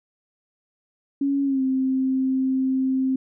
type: tone with pitch glide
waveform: sine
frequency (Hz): 278.4 to 262.8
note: C#4 to C4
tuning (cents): +8 to +8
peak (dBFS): -19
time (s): 1.21-3.16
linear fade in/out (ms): 5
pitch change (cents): -100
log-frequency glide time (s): 1.44-1.62
effects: none